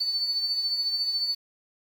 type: tone with tremolo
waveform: sine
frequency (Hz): 4498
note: C#8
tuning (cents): +24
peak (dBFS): -22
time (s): 0-1.35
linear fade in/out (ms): 10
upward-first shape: triangle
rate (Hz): 14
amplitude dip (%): 55
effects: 8-bit